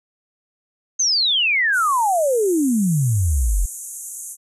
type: exponential sweep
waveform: sine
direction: down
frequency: 6470 to 40.38 Hz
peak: -15 dBFS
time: 0.99-3.66 s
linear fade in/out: 10 ms
type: band-pass noise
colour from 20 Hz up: pink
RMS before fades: -33 dBFS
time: 1.72-4.37 s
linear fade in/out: 50 ms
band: 6400 to 12000 Hz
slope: 96 dB/octave
effects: none